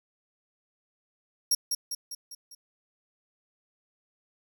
25% pulse tone with echo, 5588 Hz, F8, in tune, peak -16 dBFS, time 1.51-1.55 s, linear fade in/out 5 ms, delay 200 ms, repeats 5, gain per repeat -5 dB, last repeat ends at 2.55 s, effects none

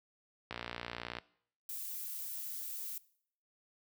click train, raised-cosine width 0.3 ms, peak -23 dBFS, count 41, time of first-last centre 0.51-1.186 s, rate 59.2 Hz
violet noise, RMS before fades -42 dBFS, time 1.69-2.98 s, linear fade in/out 2 ms
effects noise-tail reverb RT60 0.6 s tail -20 dB re dry + high-pass 60 Hz 12 dB/octave

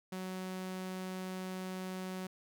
sawtooth tone, 186.1 Hz, F#3, 10 cents sharp, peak -35 dBFS, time 0.12-2.27 s, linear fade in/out 5 ms, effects none

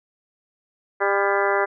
harmonic tone with a mistuned harmonic, 199.4 Hz, G3, 30 cents sharp, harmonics 2 / 3 / 4 / 5 / 6 / 7 / 8 / 9 / 10, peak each -23 / -25 / -26 / -27 / -28 / -28 / -29 / -30 / -30 dBFS, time 1-1.66 s, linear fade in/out 20 ms, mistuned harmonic 9, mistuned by -68 cents, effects none

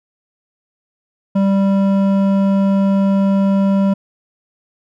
triangle tone with hard clipping, 196 Hz, G3, in tune, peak -13 dBFS, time 1.35-3.94 s, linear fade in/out 10 ms, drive 14 dB, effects none

